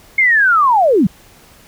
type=linear sweep; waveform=sine; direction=down; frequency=2175 to 155.56 Hz; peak=-8 dBFS; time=0.18-1.07 s; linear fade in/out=5 ms; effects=pink hiss -45 dBFS RMS until 1.67 s